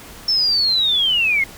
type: linear sweep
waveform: sine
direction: down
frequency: 5360 to 2093 Hz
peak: -14 dBFS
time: 0.28-1.44 s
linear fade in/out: 5 ms
effects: pink hiss -39 dBFS RMS until 1.57 s